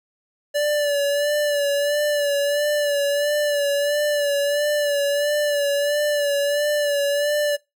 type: tone with vibrato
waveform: square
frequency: 580 Hz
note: D5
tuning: 22 cents flat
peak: -19 dBFS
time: 0.54-7.57 s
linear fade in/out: 20 ms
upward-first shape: sine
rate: 1.5 Hz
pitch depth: 38 cents each way
effects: noise-tail reverb RT60 0.2 s tail -21 dB re dry